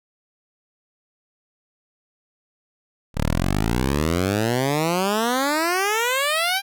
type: exponential sweep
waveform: 10% pulse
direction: up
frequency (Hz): 34.65 to 803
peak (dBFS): -11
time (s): 3.14-6.62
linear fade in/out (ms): 50
effects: none